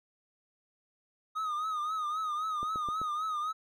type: tone with vibrato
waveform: triangle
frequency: 1244.5 Hz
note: D#6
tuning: in tune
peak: -29 dBFS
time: 1.35-3.53 s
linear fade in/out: 20 ms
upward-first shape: triangle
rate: 3.8 Hz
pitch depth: 89 cents each way
type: click train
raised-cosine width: 2 ms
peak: -29 dBFS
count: 4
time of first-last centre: 2.63-3.016 s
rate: 7.78 Hz
effects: none